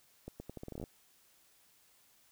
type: accelerating click train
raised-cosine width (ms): 2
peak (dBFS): -30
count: 13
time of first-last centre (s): 0.28-0.839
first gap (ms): 120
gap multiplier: 0.8
effects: white hiss -67 dBFS RMS until 2.31 s